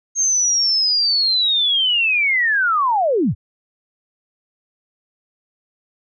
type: linear sweep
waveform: sine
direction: down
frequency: 6460 to 61.74 Hz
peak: -14 dBFS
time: 0.15-3.35 s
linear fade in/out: 50 ms
effects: none